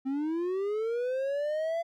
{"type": "linear sweep", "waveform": "triangle", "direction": "up", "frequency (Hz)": [260, 681], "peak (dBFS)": -26, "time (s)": [0.05, 1.83], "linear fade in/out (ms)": 20, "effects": []}